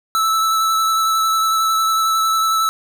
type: tone with vibrato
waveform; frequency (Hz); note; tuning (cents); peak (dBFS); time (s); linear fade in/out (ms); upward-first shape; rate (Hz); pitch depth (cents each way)
square; 1314; E6; -6; -15; 0.15-2.69; 0; triangle; 11; 16
effects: none